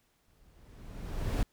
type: noise with exponential growth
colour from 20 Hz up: brown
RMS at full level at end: -27 dBFS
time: 0.28-1.43 s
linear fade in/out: 2 ms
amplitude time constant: 250 ms
effects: pink hiss -72 dBFS RMS until 1.52 s